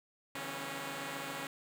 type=tone cluster; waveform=5% pulse; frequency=141 / 162 / 192.5 / 247.7 / 274.6 Hz; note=C#3 / E3 / G3 / B3 / C#4; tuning=+30 / -30 / -31 / +5 / -16 cents; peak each=-35 / -36 / -39 / -38 / -30 dBFS; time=0.35-1.47 s; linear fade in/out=2 ms; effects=none